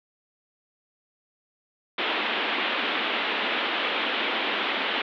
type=band-pass noise; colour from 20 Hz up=white; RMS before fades=-27 dBFS; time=1.98-5.02 s; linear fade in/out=5 ms; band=220 to 3500 Hz; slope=48 dB/octave; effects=none